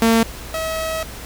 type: tone pair in turn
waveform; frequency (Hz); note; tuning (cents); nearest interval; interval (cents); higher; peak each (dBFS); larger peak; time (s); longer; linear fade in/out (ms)
sawtooth; 227.2 / 642.6; A#3 / E5; -44 / -44; octave + tritone; 1800; second; -8 / -18; first; 0.02-0.23 / 0.54-1.03; second; 2
effects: added 60 Hz sine -35 dBFS peak until 1.25 s + pink hiss -35 dBFS RMS until 1.25 s